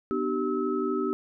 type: tone cluster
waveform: sine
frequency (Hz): 248.3 / 300.3 / 384.7 / 1294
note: B3 / D4 / G4 / E6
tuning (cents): +9 / +39 / -33 / -32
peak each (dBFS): -31 / -31 / -28 / -34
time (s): 0.11-1.13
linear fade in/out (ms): 0
effects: none